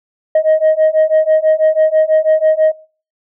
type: beating tone pair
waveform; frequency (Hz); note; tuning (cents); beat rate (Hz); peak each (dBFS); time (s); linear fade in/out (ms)
sine; 624 / 630.1; D#5 / D#5; +5 / +22; 6.1; -10; 0.35-2.72; 5
effects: noise-tail reverb RT60 0.4 s tail -21 dB re dry + tanh soft clip ceiling -5 dBFS